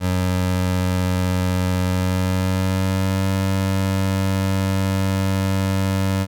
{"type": "tone with pitch glide", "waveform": "25% pulse", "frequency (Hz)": [91.6, 96.04], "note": ["F#2", "G2"], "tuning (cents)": [-17, -35], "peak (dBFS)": -14, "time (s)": [0, 6.27], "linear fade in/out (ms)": 50, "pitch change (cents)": 82, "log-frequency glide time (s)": [1.86, 3.27], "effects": []}